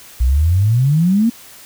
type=exponential sweep; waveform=sine; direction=up; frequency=58.27 to 240 Hz; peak=-10 dBFS; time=0.2-1.3 s; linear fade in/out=10 ms; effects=white hiss -40 dBFS RMS until 1.65 s